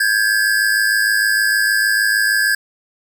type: tone pair together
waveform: square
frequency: 1588 / 1694.5 Hz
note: G6 / G#6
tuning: +22 / +34 cents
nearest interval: minor second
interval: 112 cents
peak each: -17 dBFS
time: 0-2.55 s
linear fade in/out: 5 ms
effects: none